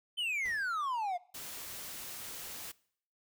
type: exponential sweep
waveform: triangle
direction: down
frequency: 3118 to 686 Hz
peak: -30 dBFS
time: 0.17-1.18 s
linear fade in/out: 20 ms
type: noise with exponential decay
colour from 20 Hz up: pink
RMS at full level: -50 dBFS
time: 0.45-0.91 s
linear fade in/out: 5 ms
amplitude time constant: 100 ms
type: noise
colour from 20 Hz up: white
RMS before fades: -44 dBFS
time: 1.34-2.72 s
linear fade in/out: 10 ms
effects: noise-tail reverb RT60 0.6 s tail -22 dB re dry